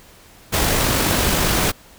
pink noise with amplitude modulation, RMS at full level -17 dBFS, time 0.52-1.72 s, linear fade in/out 20 ms, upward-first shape sine, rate 49.7 Hz, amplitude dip 25%, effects pink hiss -47 dBFS RMS until 1.98 s

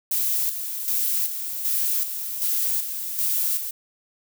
violet noise with tremolo, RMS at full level -23 dBFS, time 0.11-3.71 s, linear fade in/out 5 ms, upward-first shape square, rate 1.3 Hz, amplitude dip 55%, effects none

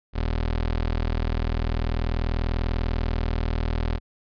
25% pulse tone, 40.3 Hz, E1, 38 cents flat, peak -19 dBFS, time 0.13-4 s, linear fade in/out 50 ms, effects resampled to 11025 Hz

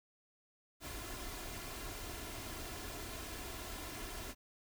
pink noise with comb filter, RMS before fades -45 dBFS, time 0.8-4.35 s, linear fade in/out 50 ms, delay 2.9 ms, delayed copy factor +0.5, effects none

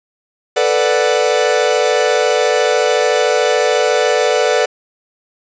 45% pulse chord, B minor seventh, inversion third, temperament equal, 440 / 493.9 / 587.3 / 740 Hz, A4 / B4 / D5 / F#5, 0 / 0 / 0 / 0 cents, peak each -17 / -16 / -17 / -20 dBFS, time 0.56-4.66 s, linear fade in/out 10 ms, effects resampled to 16000 Hz + 7-bit

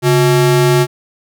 square ring-modulated tone, 250 Hz, B3, 21 cents sharp, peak -6 dBFS, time 0.02-0.87 s, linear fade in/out 50 ms, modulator 111 Hz, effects none

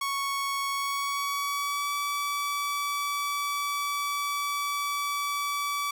sawtooth tone with pitch glide, 1108.7 to 1149.1 Hz, C#6 to D6, 0 to -38 cents, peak -24 dBFS, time 0.01-5.91 s, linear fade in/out 5 ms, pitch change +62 cents, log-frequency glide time 0.71-1.93 s, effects none

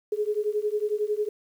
sine beating tone pair, 415.3 / 426.3 Hz, G#4 / G#4, 0 / +45 cents, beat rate 11 Hz, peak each -27 dBFS, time 0.12-1.29 s, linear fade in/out 5 ms, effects 9-bit

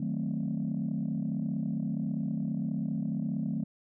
sine chord, D# diminished seventh, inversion none, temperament equal, 155.56 / 185 / 220 / 261.6 Hz, D#3 / F#3 / A3 / C4, 0 / 0 / 0 / 0 cents, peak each -34 / -34 / -32 / -36 dBFS, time 0-3.64 s, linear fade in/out 5 ms, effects tanh soft clip ceiling -23 dBFS

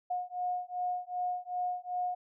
sine beating tone pair, 720 / 722.6 Hz, F#5 / F#5, -47 / -41 cents, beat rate 2.6 Hz, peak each -35 / -35 dBFS, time 0.1-2.15 s, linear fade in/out 10 ms, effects none

